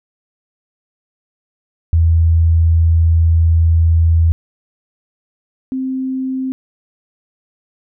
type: tone pair in turn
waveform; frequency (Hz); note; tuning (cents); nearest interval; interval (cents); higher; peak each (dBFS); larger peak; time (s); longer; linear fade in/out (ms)
sine; 82.41 / 261.6; E2 / C4; 0 / 0; octave + minor sixth; 2000; second; -8 / -17; first; 1.93-4.32 / 5.72-6.52; first; 0
effects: none